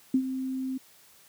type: tone with ADSR envelope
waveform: sine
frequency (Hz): 261.6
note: C4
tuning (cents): 0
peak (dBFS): -18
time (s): 0.14-0.78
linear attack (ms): 4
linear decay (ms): 73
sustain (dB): -11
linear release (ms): 10
effects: white hiss -57 dBFS RMS until 1.28 s + high-pass 60 Hz 12 dB/octave